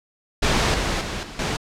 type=noise with level steps; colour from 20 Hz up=pink; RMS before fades=-19 / -23 / -28 / -36 / -24 dBFS; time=0.42-1.57 s; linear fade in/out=10 ms; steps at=0.74 / 1.01 / 1.23 / 1.39 s; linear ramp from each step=2 ms; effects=low-pass 6000 Hz 12 dB/octave